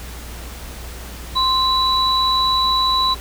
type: tone pair together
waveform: sine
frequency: 1043 / 3938 Hz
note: C6 / B7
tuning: -6 / -6 cents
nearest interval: octave + major seventh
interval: 2300 cents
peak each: -17 dBFS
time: 1.35-3.15 s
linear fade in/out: 20 ms
effects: added 60 Hz sine -32 dBFS peak until 3.2 s + pink hiss -36 dBFS RMS until 3.2 s